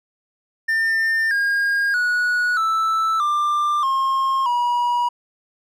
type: tone with pitch steps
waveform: triangle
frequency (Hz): 1801 / 1623.2 / 1462.9 / 1318.4 / 1188.2 / 1070.9 / 965.1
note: A6 / G#6 / F#6 / E6 / D6 / C6 / B5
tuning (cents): +40 / -40 / -20 / 0 / +20 / +40 / -40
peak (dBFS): -15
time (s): 0.68-5.09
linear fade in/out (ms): 10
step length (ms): 630
effects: none